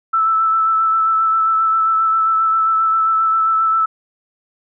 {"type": "tone with vibrato", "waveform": "sine", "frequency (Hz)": 1318.5, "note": "E6", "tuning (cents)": 0, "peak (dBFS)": -12, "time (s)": [0.13, 3.86], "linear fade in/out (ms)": 10, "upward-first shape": "sine", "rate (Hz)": 7.5, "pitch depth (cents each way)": 17, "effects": []}